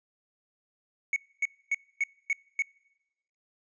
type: tone bursts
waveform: triangle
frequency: 2217 Hz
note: C#7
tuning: in tune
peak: -22 dBFS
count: 6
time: 1.13-2.622 s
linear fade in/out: 2 ms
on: 32 ms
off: 260 ms
effects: noise-tail reverb RT60 1.0 s tail -26 dB re dry + resampled to 16000 Hz